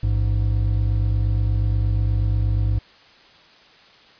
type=tone pair together; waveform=triangle; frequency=55.42 / 103.83 Hz; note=A1 / G#2; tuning=+13 / 0 cents; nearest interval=major seventh; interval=1087 cents; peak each=-18 dBFS; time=0.03-2.79 s; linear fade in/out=5 ms; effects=white hiss -50 dBFS RMS until 4.19 s + resampled to 11025 Hz